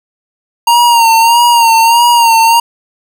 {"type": "tone with vibrato", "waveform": "square", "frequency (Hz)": 930, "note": "A#5", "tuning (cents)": -4, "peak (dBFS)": -5, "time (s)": [0.67, 2.6], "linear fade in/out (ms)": 5, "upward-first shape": "sine", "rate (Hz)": 1.6, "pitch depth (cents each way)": 51, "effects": []}